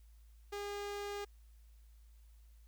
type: tone with notch filter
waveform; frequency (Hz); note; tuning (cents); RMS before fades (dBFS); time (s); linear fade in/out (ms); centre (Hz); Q
sawtooth; 407.2; G#4; -34; -42; 0.52-1.25; 10; 11000; 1.5
effects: added 55 Hz sine -57 dBFS peak until 2.67 s + white hiss -75 dBFS RMS until 2.67 s